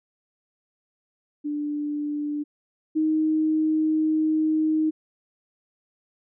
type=tone pair in turn; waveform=sine; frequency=294.9 / 312.4 Hz; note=D4 / D#4; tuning=+7 / +7 cents; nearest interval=minor second; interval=100 cents; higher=second; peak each=-25 / -19 dBFS; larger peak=second; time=1.44-2.44 / 2.95-4.91 s; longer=second; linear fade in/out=20 ms; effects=none